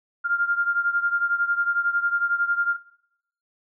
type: beating tone pair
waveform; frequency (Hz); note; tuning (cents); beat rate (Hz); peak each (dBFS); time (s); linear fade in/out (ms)
sine; 1396.9 / 1407.9; F6 / F6; 0 / +14; 11; -22 / -25; 0.24-2.77; 20
effects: noise-tail reverb RT60 0.8 s tail -20 dB re dry